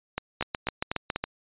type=two click trains; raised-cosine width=0.3 ms; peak=-12 / -11 dBFS; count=5 / 7; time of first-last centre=0.18-1.16 / 0.41-1.24 s; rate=4.08 / 7.23 Hz; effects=resampled to 8000 Hz